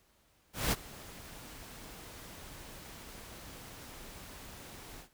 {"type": "noise with ADSR envelope", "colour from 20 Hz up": "pink", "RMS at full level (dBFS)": -29, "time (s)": [0.53, 5.09], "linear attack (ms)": 190, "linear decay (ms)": 33, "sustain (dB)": -20, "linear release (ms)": 99, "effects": ["pink hiss -69 dBFS RMS until 5.13 s"]}